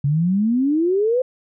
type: exponential sweep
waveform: sine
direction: up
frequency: 136.9 to 523.3 Hz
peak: -15 dBFS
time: 0.04-1.22 s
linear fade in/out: 5 ms
effects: none